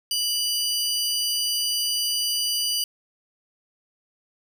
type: tone pair together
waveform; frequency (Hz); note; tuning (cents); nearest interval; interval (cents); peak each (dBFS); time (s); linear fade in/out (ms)
sawtooth; 2960 / 4752; F#7 / D8; 0 / +20; minor sixth; 820; -23 / -22; 0.11-2.84; 2
effects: none